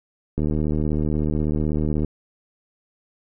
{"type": "click train", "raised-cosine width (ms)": 3, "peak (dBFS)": -11, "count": 128, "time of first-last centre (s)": [0.38, 2.047], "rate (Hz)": 76.2, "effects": []}